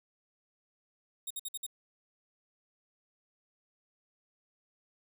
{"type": "tone bursts", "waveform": "5% pulse", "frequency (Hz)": 3725, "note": "A#7", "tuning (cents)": -2, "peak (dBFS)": -28, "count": 5, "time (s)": [1.27, 1.665], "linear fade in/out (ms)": 5, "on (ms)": 35, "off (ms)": 55, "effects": []}